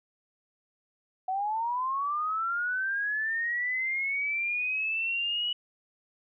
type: linear sweep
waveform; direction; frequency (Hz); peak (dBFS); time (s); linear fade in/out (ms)
sine; up; 740 to 2947; -27; 1.28-5.53; 5
effects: none